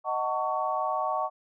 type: chord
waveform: sine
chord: D# half-diminished seventh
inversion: none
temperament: just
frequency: 622.3 / 746.7 / 896 / 1120.1 Hz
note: D#5 / F#5 / A5 / C#6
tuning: 0 / +16 / +31 / +18 cents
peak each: -32 / -31 / -33 / -30 dBFS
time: 0.04-1.3 s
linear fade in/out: 50 ms
effects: none